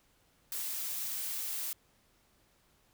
blue noise, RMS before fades -37 dBFS, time 0.52-1.73 s, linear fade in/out 2 ms, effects pink hiss -69 dBFS RMS until 2.93 s

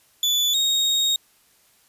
35% pulse tone pair in turn, 3471 / 3742 Hz, A7 / A#7, -24 / +6 cents, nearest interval minor second, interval 130 cents, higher second, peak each -16 dBFS, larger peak neither, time 0.23-0.54 / 0.54-1.16 s, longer second, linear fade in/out 2 ms, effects white hiss -59 dBFS RMS until 1.88 s + resampled to 32000 Hz

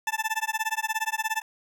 20% pulse tone with tremolo, 880 Hz, A5, in tune, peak -18 dBFS, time 0.07-1.42 s, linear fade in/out 2 ms, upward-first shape sine, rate 17 Hz, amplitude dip 100%, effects none

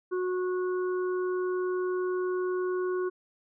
harmonic tone, 365.9 Hz, F#4, 19 cents flat, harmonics 1 / 3 / 4, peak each -27 / -39 / -42 dBFS, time 0.11-3.1 s, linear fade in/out 20 ms, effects none

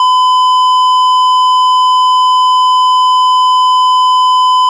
sine tone with tanh clipping, 1010 Hz, B5, 39 cents sharp, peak -7 dBFS, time 0-4.69 s, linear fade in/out 2 ms, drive 10 dB, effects none

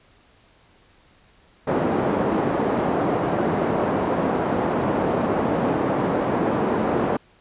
pink band-pass noise, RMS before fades -22 dBFS, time 1.67-7.17 s, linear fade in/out 5 ms, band 210 to 840 Hz, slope 12 dB/octave, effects pink hiss -56 dBFS RMS until 7.4 s + resampled to 8000 Hz

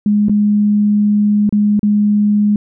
sine tone with dropouts, 207.7 Hz, G#3, in tune, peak -9 dBFS, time 0.06-2.56 s, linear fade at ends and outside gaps 2 ms, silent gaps 0.285-0.295 / 1.493-1.525 / 1.794-1.83 s, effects none

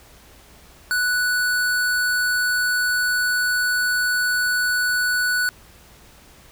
square tone, 1480 Hz, F#6, in tune, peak -19 dBFS, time 0.91-5.49 s, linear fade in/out 0 ms, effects added 60 Hz sine -54 dBFS peak until 6.51 s + pink hiss -49 dBFS RMS until 6.51 s

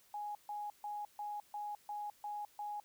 sine tone bursts, 830.6 Hz, G#5, in tune, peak -39 dBFS, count 8, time 0.14-2.8 s, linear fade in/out 2 ms, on 210 ms, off 140 ms, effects white hiss -67 dBFS RMS until 2.84 s

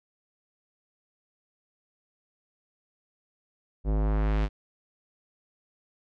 square tone with low-pass filter sweep, 52.4 Hz, G#1, 16 cents sharp, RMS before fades -25 dBFS, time 3.84-4.49 s, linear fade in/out 50 ms, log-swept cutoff 520 to 4000 Hz, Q 0.86, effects none

